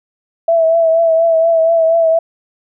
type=tone with vibrato; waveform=sine; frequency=658 Hz; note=E5; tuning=3 cents flat; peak=-8 dBFS; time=0.48-2.19 s; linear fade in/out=5 ms; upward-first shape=triangle; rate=4.2 Hz; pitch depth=41 cents each way; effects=none